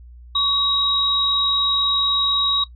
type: tone pair together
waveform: sine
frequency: 1126 / 3814 Hz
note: C#6 / A#7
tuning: +27 / +39 cents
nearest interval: octave + major sixth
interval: 2112 cents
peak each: -24 / -17 dBFS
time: 0.35-2.64 s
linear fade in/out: 5 ms
effects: noise-tail reverb RT60 0.1 s tail -17 dB re dry + added 60 Hz sine -39 dBFS peak until 2.75 s